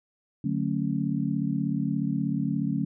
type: chord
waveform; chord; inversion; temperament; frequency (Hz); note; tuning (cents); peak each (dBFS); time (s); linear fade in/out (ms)
sine; D major seventh; none; just; 146.83 / 183.54 / 220.2 / 275.3; D3 / F#3 / A3 / C#4; 0 / -14 / +2 / -12; -30; 0.44-2.85; 5
effects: none